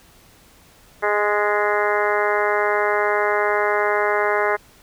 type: harmonic tone with a mistuned harmonic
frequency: 207.5 Hz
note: G#3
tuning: 1 cent flat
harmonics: 2 / 3 / 4 / 5 / 6 / 7 / 8 / 9 / 10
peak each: -22 / -24 / -25 / -26 / -27 / -27 / -28 / -29 / -29 dBFS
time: 1.02-4.57 s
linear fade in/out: 20 ms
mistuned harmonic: 8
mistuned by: +18 cents
effects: pink hiss -51 dBFS RMS until 4.82 s